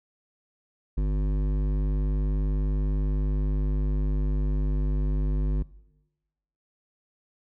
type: tone with hard clipping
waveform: sine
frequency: 50.1 Hz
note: G1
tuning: 38 cents sharp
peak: -24 dBFS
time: 0.97-5.63 s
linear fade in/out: 10 ms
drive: 13 dB
effects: noise-tail reverb RT60 1.0 s tail -20 dB re dry